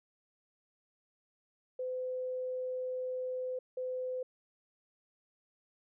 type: tone bursts at uneven times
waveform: sine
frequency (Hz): 509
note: C5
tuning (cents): -48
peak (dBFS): -34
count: 2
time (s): 1.79-3.59 / 3.77-4.23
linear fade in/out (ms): 5
effects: none